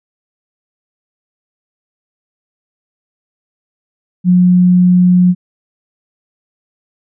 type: tone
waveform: sine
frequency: 180 Hz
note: F#3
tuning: 47 cents flat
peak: -5 dBFS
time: 4.24-5.35 s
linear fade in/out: 50 ms
effects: none